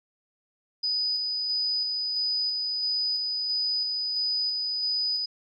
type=tone with tremolo; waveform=sine; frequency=4978 Hz; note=D#8; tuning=in tune; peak=-24 dBFS; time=0.83-5.26 s; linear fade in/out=10 ms; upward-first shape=square; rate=1.5 Hz; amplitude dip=25%; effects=none